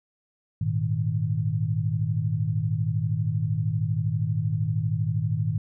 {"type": "chord", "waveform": "sine", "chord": "Ab suspended second", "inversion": "none", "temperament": "equal", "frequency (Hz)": [103.83, 116.54, 155.56], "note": ["Ab2", "Bb2", "Eb3"], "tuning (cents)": [0, 0, 0], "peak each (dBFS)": -27, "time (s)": [0.61, 5.58], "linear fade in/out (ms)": 5, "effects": []}